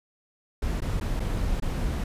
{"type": "noise with dropouts", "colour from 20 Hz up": "brown", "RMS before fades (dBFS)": -27, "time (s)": [0.62, 2.04], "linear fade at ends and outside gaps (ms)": 5, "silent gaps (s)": [[0.805, 0.819], [1, 1.01], [1.197, 1.201], [1.601, 1.622]], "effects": ["resampled to 32000 Hz"]}